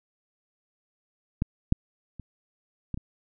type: clicks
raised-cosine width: 5 ms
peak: -12 / -7 / -27 / -18 / -23 dBFS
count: 5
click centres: 1.421 / 1.724 / 2.197 / 2.943 / 2.975 s
effects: none